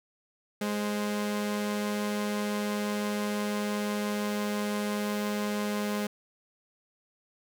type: tone pair together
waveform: sawtooth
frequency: 207.7 / 522.2 Hz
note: G#3 / C5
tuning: 0 / -3 cents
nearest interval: octave + major third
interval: 1597 cents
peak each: -25 / -34 dBFS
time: 0.61-6.07 s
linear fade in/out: 5 ms
effects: none